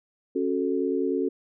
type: chord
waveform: sine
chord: F# minor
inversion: second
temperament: equal with one note detuned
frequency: 273.7 / 370 / 440 Hz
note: C#4 / F#4 / A4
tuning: -22 / 0 / 0 cents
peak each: -27 / -27 / -28 dBFS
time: 0.35-1.29 s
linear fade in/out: 10 ms
effects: none